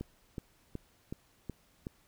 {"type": "click train", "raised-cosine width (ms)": 3, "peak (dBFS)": -25, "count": 6, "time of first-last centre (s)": [0.01, 1.869], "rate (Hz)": 2.69, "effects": ["pink hiss -67 dBFS RMS until 2.07 s"]}